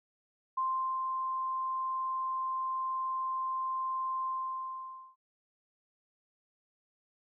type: tone with ADSR envelope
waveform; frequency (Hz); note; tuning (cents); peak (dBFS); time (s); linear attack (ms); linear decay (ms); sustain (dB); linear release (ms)
sine; 1046.5; C6; 0; -28; 0.57-5.16; 9; 410; -3; 890
effects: none